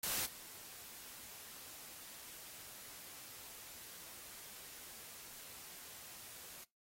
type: noise with level steps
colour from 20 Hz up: white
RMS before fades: -38 / -53 dBFS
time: 0.03-6.64 s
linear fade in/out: 5 ms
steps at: 0.25 s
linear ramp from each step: 20 ms
effects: noise-tail reverb RT60 0.2 s tail -21 dB re dry + AAC 48 kbps